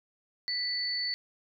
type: tone pair together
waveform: sine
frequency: 1976 / 4475 Hz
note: B6 / C#8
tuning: 0 / +16 cents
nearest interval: octave + major second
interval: 1416 cents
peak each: -36 / -30 dBFS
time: 0.48-1.14 s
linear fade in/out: 0 ms
effects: none